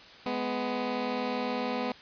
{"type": "tone pair together", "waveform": "15% pulse", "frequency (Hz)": [209.9, 249.3], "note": ["G#3", "B3"], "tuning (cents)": [19, 16], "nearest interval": "minor third", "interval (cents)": 297, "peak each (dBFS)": [-29, -24], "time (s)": [0.26, 1.92], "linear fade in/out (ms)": 2, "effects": ["white hiss -50 dBFS RMS until 2.01 s", "resampled to 11025 Hz"]}